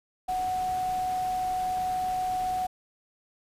sine tone in noise, 740 Hz, F#5, in tune, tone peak -26 dBFS, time 0.28-2.67 s, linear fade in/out 10 ms, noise pink, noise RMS -43 dBFS, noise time 0.28-2.67 s, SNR +14 dB, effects resampled to 32000 Hz

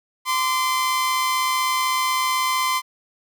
sawtooth tone pair together, 1033.1 / 1169 Hz, C6 / D6, -22 / -8 cents, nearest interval major second, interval 214 cents, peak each -16 / -24 dBFS, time 0.25-2.82 s, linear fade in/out 50 ms, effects none

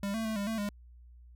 square tone with pitch steps, 199.7 / 223.9 / 219.7 / 201.2 / 223.4 / 204.3 Hz, G3 / A3 / A3 / G3 / A3 / G#3, +32 / +30 / -2 / +45 / +27 / -28 cents, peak -32 dBFS, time 0.03-0.69 s, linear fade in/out 2 ms, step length 110 ms, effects added 60 Hz sine -51 dBFS peak until 1.35 s

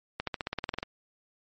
accelerating click train, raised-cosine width 0.3 ms, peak -15 dBFS, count 12, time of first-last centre 0.2-0.83 s, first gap 73 ms, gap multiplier 0.95, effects MP3 32 kbps

